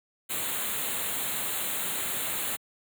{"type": "band-stop noise", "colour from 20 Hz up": "white", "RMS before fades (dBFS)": -31, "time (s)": [0.29, 2.57], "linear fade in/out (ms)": 20, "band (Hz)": [4200, 6800], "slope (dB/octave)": 96, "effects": ["high-pass 100 Hz 12 dB/octave"]}